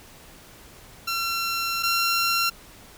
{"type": "tone pair in turn", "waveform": "15% pulse", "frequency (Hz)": [1360, 1367.9], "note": ["F6", "F6"], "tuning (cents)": [-46, -36], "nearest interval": "unison", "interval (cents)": 10, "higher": "second", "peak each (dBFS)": [-18, -14], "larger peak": "second", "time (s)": [[1.07, 1.83], [1.83, 2.5]], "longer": "first", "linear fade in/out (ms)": 10, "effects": ["pink hiss -48 dBFS RMS until 2.97 s"]}